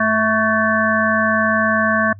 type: harmonic tone with a mistuned harmonic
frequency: 218.5 Hz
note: A3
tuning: 12 cents flat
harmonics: 1 / 3 / 5 / 7 / 8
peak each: -20 / -20 / -20 / -20 / -20 dBFS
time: 0-2.13 s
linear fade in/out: 5 ms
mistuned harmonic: 5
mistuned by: +37 cents
effects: noise-tail reverb RT60 0.1 s tail -25 dB re dry + added 99 Hz sine -35 dBFS peak until 2.19 s